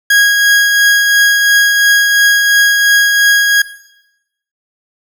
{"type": "tone with tremolo", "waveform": "40% pulse", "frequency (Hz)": 1645, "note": "G#6", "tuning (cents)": -17, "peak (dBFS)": -4, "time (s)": [0.1, 3.62], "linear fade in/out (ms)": 5, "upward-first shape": "triangle", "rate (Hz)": 2.9, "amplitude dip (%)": 35, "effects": ["noise-tail reverb RT60 0.9 s tail -17 dB re dry"]}